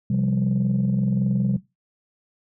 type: chord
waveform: sine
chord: C suspended fourth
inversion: none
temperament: equal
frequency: 130.81 / 174.61 / 196 Hz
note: C3 / F3 / G3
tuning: 0 / 0 / 0 cents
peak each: -21 / -25 / -21 dBFS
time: 0.1-1.57 s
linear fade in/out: 5 ms
effects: noise-tail reverb RT60 0.2 s tail -17 dB re dry + tanh soft clip ceiling -14 dBFS